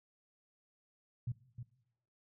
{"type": "tone with echo", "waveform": "sine", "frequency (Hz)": 121.2, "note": "B2", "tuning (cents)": -32, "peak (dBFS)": -34, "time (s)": [1.27, 1.32], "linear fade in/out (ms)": 5, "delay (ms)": 310, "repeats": 1, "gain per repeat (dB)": -8, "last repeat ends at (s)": 1.63, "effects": ["noise-tail reverb RT60 0.9 s tail -20 dB re dry"]}